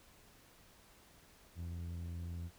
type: tone with low-pass filter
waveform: sawtooth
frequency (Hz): 85.5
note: F2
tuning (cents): -36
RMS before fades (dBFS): -43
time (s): 1.55-2.51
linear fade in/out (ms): 50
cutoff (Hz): 170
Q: 0.6
effects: pink hiss -63 dBFS RMS until 2.58 s